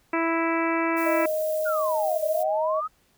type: harmonic tone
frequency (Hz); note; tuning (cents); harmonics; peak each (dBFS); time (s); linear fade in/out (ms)
330; E4; +2; 1 / 2 / 3 / 4 / 5 / 6 / 7 / 8; -25 / -30 / -29 / -31 / -35 / -33 / -33 / -38; 0.13-1.26; 5
type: noise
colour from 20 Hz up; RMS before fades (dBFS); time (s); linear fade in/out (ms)
violet; -39; 0.96-2.44; 20
type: tone with pitch glide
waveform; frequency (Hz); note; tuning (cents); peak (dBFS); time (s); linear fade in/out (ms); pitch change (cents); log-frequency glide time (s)
sine; 622.3 to 627.7; D#5 to D#5; 0 to +15; -23; 1.05-2.81; 20; +15; 1.65-2.1
type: exponential two-way sweep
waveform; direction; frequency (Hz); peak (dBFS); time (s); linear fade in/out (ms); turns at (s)
sine; down then up; 1480 to 582 to 1299; -26; 1.65-2.88; 20; 2.25
effects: pink hiss -64 dBFS RMS until 3.17 s